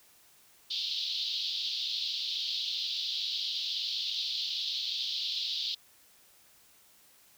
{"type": "band-pass noise", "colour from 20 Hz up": "pink", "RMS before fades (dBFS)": -34, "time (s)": [0.7, 5.75], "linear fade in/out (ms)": 10, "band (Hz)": [3300, 4600], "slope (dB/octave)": 48, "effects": ["white hiss -61 dBFS RMS until 7.37 s"]}